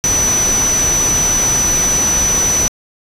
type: tone in noise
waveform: sine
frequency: 5970 Hz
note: F#8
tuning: 15 cents sharp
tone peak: -12 dBFS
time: 0.04-2.68 s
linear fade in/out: 0 ms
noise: pink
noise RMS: -20 dBFS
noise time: 0.04-2.68 s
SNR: +5 dB
effects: resampled to 32000 Hz